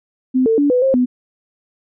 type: tone with pitch steps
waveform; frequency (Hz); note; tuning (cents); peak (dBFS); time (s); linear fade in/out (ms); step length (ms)
sine; 257.3 / 448.8 / 287.8 / 498.1 / 533 / 249.6; C4 / A4 / D4 / B4 / C5 / B3; -29 / +34 / -35 / +15 / +32 / +19; -11; 0.34-1.06; 20; 120
effects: none